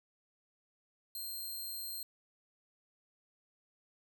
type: tone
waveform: 5% pulse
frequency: 4186 Hz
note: C8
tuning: in tune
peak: -33 dBFS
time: 1.15-2.03 s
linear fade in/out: 2 ms
effects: none